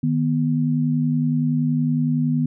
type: tone pair together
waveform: sine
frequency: 154.4 / 245.1 Hz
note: D#3 / B3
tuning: -13 / -13 cents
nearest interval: minor sixth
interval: 800 cents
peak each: -20 dBFS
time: 0.03-2.46 s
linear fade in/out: 5 ms
effects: none